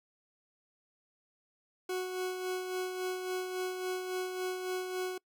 40% pulse tone with tremolo, 368.6 Hz, F#4, 7 cents flat, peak -31 dBFS, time 1.89-5.18 s, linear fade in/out 5 ms, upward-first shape sine, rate 3.6 Hz, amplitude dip 45%, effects noise-tail reverb RT60 0.1 s tail -25 dB re dry

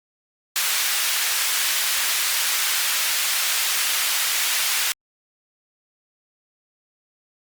pink high-pass noise, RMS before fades -22 dBFS, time 0.56-4.92 s, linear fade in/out 0 ms, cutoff 1800 Hz, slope 12 dB/octave, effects Opus 48 kbps

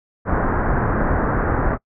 pink low-pass noise, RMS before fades -19 dBFS, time 0.25-1.78 s, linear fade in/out 50 ms, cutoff 1700 Hz, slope 48 dB/octave, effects noise-tail reverb RT60 0.1 s tail -25 dB re dry

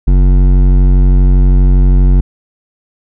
sine tone with hard clipping, 46.25 Hz, F#1, in tune, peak -6 dBFS, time 0.07-2.21 s, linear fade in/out 10 ms, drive 12 dB, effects none

